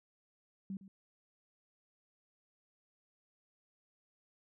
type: tone with echo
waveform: sine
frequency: 193.4 Hz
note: G3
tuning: 23 cents flat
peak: -38 dBFS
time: 0.7-0.77 s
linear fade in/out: 2 ms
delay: 110 ms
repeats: 1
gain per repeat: -14 dB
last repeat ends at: 0.88 s
effects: none